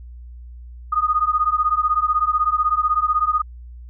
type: beating tone pair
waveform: sine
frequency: 1228 / 1244 Hz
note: D#6 / D#6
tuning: -23 / -1 cents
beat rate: 16 Hz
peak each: -19 dBFS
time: 0.92-3.42 s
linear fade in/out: 10 ms
effects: added 60 Hz sine -35 dBFS peak until 3.89 s